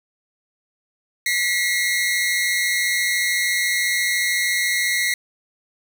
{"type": "tone pair together", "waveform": "sawtooth", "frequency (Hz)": [1945, 2131], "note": ["B6", "C7"], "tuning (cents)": [-27, 31], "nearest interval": "major second", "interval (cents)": 158, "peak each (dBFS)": -18, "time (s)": [1.26, 5.14], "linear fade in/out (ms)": 2, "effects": []}